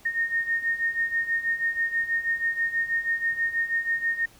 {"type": "beating tone pair", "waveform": "sine", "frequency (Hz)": [1838, 1844.2], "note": ["A#6", "A#6"], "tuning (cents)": [-25, -19], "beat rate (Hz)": 6.2, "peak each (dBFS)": [-29, -25], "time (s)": [0.05, 4.26], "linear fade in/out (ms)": 10, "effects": ["pink hiss -54 dBFS RMS until 4.39 s"]}